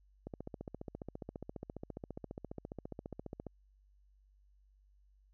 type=click train; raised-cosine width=2 ms; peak=-29 dBFS; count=48; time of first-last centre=0.27-3.467 s; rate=14.7 Hz; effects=added 49 Hz sine -64 dBFS peak until 5.33 s